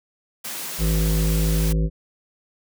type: high-pass noise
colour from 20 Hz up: white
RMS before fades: -31 dBFS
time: 0.44-1.73 s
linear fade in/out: 10 ms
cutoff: 130 Hz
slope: 96 dB/octave
type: harmonic tone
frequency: 53.6 Hz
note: A1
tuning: 45 cents flat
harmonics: 1 / 3 / 5 / 7 / 9 / 10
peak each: -19 / -22 / -34 / -34 / -36 / -40 dBFS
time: 0.78-1.9 s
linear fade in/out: 50 ms
effects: none